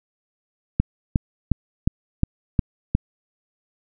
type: click train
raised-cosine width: 5 ms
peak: -4 dBFS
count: 7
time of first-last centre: 0.8-2.951 s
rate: 2.79 Hz
effects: none